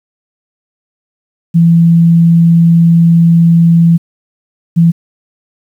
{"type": "tone pair in turn", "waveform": "sine", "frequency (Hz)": [167.7, 167.7], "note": ["E3", "E3"], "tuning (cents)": [30, 30], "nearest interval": "unison", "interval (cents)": 0, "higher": "neither", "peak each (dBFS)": -3, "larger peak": "neither", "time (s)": [[1.54, 3.98], [4.76, 4.92]], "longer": "first", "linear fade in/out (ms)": 20, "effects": ["7-bit"]}